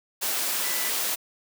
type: tone in noise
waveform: sine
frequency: 1985 Hz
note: B6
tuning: 8 cents sharp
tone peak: -36 dBFS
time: 0.62-0.91 s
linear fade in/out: 20 ms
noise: white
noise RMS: -27 dBFS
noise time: 0.21-1.16 s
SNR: -12 dB
effects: high-pass 300 Hz 12 dB/octave